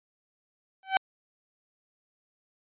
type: tone with exponential growth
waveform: sawtooth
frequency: 767 Hz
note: G5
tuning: 38 cents flat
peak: -13 dBFS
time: 0.83-0.97 s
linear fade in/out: 1 ms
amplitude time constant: 29 ms
effects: resampled to 8000 Hz